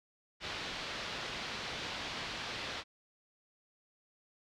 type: low-pass noise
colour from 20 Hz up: white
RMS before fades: -41 dBFS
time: 0.4-2.84 s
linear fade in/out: 50 ms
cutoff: 4300 Hz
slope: 24 dB/octave
effects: none